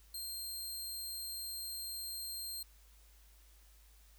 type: tone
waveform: 15% pulse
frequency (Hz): 4186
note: C8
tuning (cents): 0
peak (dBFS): -34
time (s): 0.14-2.63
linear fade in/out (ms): 5
effects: added 52 Hz sine -60 dBFS peak until 4.18 s + white hiss -67 dBFS RMS until 4.18 s